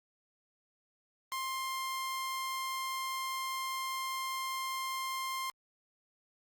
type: tone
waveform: sawtooth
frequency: 1055 Hz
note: C6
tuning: 14 cents sharp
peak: -31 dBFS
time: 1.32-5.5 s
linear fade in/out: 0 ms
effects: Opus 48 kbps